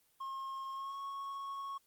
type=tone with pitch glide; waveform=triangle; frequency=1074 to 1102.3 Hz; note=C6 to C#6; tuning=+45 to -10 cents; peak=-37 dBFS; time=0.2-1.78 s; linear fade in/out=10 ms; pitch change=+45 cents; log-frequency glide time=0.73-0.97 s; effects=white hiss -72 dBFS RMS until 1.86 s + Opus 24 kbps